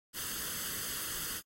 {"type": "noise with comb filter", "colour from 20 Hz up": "white", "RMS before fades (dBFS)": -38, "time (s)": [0.13, 1.42], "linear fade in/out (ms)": 50, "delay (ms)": 0.63, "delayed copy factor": 0.65, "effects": ["AAC 48 kbps"]}